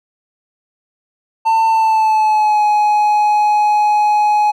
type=tone with pitch glide; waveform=triangle; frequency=895 to 839.9 Hz; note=A5 to G#5; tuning=+29 to +19 cents; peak=-8 dBFS; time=1.45-4.52 s; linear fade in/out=20 ms; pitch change=-110 cents; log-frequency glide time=1.69-2.64 s; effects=none